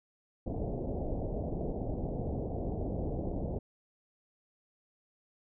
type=low-pass noise; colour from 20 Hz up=pink; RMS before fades=-35 dBFS; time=0.46-3.59 s; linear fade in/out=10 ms; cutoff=710 Hz; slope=48 dB/octave; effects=none